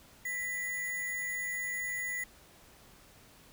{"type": "tone with sample-and-hold", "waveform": "sine", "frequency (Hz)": 1975.5, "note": "B6", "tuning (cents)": 0, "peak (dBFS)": -33, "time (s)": [0.25, 2.24], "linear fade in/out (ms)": 5, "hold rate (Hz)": 8820, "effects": ["pink hiss -58 dBFS RMS until 3.52 s"]}